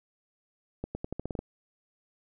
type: accelerating click train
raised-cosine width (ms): 2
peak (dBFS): -20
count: 9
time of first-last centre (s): 0.84-1.391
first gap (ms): 110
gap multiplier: 0.86
effects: none